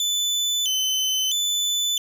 30% pulse tone with vibrato, 3265 Hz, G#7, 30 cents flat, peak -18 dBFS, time 0-1.98 s, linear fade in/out 2 ms, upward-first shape square, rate 0.76 Hz, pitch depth 120 cents each way, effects none

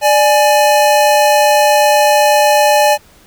square tone pair together, 592 / 838.4 Hz, D5 / G#5, +14 / +16 cents, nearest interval tritone, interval 602 cents, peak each -11 dBFS, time 0.01-2.98 s, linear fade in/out 50 ms, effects pink hiss -46 dBFS RMS until 3.26 s

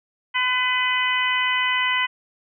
harmonic tone with a mistuned harmonic, 502 Hz, B4, 28 cents sharp, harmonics 2 / 3 / 4 / 5 / 6, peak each -25 / -29 / -22 / -28 / -26 dBFS, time 0.34-2.07 s, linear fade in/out 20 ms, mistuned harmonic 2, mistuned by +19 cents, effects none

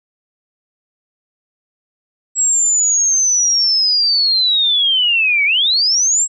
sine linear two-way sweep, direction down then up, 7730 to 2208 to 7730 Hz, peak -11 dBFS, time 2.35-6.28 s, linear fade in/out 50 ms, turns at 5.45 s, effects none

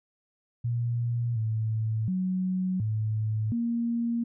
sine tone with pitch steps, 118.7 / 110.3 / 185.5 / 108.6 / 234.1 Hz, A#2 / A2 / F#3 / A2 / A#3, +32 / +5 / +5 / -22 / +8 cents, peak -25 dBFS, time 0.64-4.24 s, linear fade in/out 10 ms, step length 720 ms, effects none

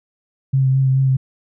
sine tone with vibrato, 133.1 Hz, C3, 30 cents sharp, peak -12 dBFS, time 0.53-1.17 s, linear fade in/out 10 ms, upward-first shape triangle, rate 4.7 Hz, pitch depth 25 cents each way, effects none

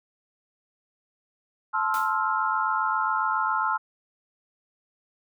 sine chord, F major seventh, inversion first, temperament just, 873.1 / 1047.7 / 1309.6 / 1396.9 Hz, A5 / C6 / E6 / F6, -14 / +2 / -12 / 0 cents, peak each -28 dBFS, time 1.73-3.78 s, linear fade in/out 20 ms
white noise with exponential decay, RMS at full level -36 dBFS, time 1.94-2.23 s, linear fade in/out 1 ms, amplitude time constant 62 ms
effects none

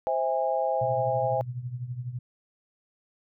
sine chord, C augmented, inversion none, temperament just, 523.3 / 654.1 / 817.6 Hz, C5 / E5 / G#5, 0 / -14 / -27 cents, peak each -28 dBFS, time 0.07-1.41 s, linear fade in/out 0 ms
sine tone with tremolo, 123.47 Hz, B2, in tune, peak -28 dBFS, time 0.81-2.19 s, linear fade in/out 5 ms, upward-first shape triangle, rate 12 Hz, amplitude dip 80%
effects none

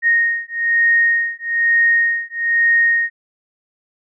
sine beating tone pair, 1859 / 1860.1 Hz, A#6 / A#6, -5 / -4 cents, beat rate 1.1 Hz, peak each -16 dBFS, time 0.02-3.1 s, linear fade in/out 50 ms, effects none

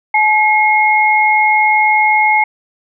sine tone pair together, 854.8 / 2154 Hz, G#5 / C7, +50 / +50 cents, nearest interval octave + major third, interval 1600 cents, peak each -11 dBFS, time 0.14-2.44 s, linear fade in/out 5 ms, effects none

